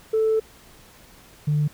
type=tone pair in turn; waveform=sine; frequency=440 / 148.97 Hz; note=A4 / D3; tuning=0 / +25 cents; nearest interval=octave + perfect fifth; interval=1875 cents; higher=first; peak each=-16 / -17 dBFS; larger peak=first; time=0.13-0.4 / 1.47-1.68 s; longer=first; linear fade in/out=10 ms; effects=tanh soft clip ceiling -14 dBFS + pink hiss -50 dBFS RMS until 1.73 s